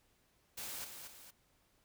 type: noise with echo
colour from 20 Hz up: white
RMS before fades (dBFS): -44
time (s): 0.57-0.85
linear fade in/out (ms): 10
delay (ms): 230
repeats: 2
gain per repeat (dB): -6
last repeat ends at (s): 1.31
effects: pink hiss -73 dBFS RMS until 1.84 s